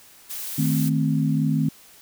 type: noise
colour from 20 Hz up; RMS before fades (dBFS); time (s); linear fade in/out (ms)
blue; -32; 0.29-0.9; 20
type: chord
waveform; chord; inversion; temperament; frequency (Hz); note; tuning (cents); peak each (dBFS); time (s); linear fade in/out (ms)
sine; A diminished; second; equal; 155.56 / 220 / 261.6; Eb3 / A3 / C4; 0 / 0 / 0; -21 / -25 / -24; 0.58-1.69; 5
effects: white hiss -50 dBFS RMS until 2.01 s